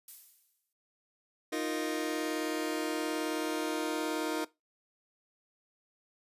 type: noise with exponential decay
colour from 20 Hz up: violet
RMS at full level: -43 dBFS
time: 0.08-0.73 s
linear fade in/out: 2 ms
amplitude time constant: 140 ms
type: chord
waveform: sawtooth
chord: Eb suspended second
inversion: none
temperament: just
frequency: 311.1 / 350 / 466.7 Hz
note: Eb4 / F4 / Bb4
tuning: 0 / +4 / +2 cents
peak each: -30 / -33 / -33 dBFS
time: 1.52-4.45 s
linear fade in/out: 10 ms
effects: noise-tail reverb RT60 0.2 s tail -19 dB re dry + resampled to 32000 Hz